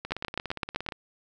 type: two click trains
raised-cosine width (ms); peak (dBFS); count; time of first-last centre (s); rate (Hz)
0.3; -12 / -19; 7 / 16; 0.12-0.888 / 0.05-0.922; 7.81 / 17.2
effects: none